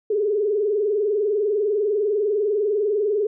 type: tone with vibrato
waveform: sine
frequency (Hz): 415.3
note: G#4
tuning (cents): 0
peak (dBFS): -18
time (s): 0.1-3.27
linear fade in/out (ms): 5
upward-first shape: triangle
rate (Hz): 20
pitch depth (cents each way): 130
effects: none